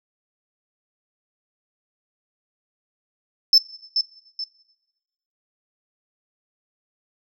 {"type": "tone with echo", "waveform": "sine", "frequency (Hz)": 5274, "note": "E8", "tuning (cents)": 0, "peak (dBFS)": -8, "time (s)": [3.53, 3.58], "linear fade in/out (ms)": 2, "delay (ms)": 430, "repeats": 2, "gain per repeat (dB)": -9, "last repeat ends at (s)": 4.44, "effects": ["noise-tail reverb RT60 1.0 s tail -18 dB re dry", "tanh soft clip ceiling -7 dBFS"]}